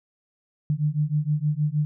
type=beating tone pair; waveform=sine; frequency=146.83 / 153.23 Hz; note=D3 / D#3; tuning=0 / -26 cents; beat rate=6.4 Hz; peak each=-24 dBFS; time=0.7-1.85 s; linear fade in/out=0 ms; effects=none